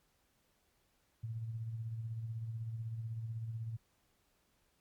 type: tone with tremolo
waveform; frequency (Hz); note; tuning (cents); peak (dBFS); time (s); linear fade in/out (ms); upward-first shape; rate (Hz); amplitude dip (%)
sine; 113.2; A2; +50; -36; 1.23-3.77; 10; sine; 16; 45
effects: pink hiss -75 dBFS RMS until 4.8 s + MP3 96 kbps